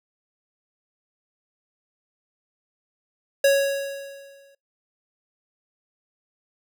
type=tone with exponential decay; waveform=square; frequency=554.4 Hz; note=C#5; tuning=in tune; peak=-14 dBFS; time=3.44-4.55 s; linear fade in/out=5 ms; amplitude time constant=240 ms; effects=noise-tail reverb RT60 0.2 s tail -26 dB re dry